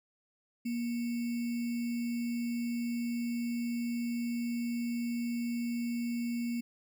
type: tone with sample-and-hold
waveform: sine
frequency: 236.9 Hz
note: A#3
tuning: 28 cents sharp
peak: -31 dBFS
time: 0.65-6.61 s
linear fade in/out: 10 ms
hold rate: 2450 Hz
effects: none